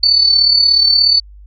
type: tone with amplitude modulation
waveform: sine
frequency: 4499 Hz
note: C#8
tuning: 25 cents sharp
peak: -5 dBFS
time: 0.03-1.2 s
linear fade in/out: 5 ms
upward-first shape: sine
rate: 36.8 Hz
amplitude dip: 60%
effects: added 50 Hz sine -35 dBFS peak until 1.46 s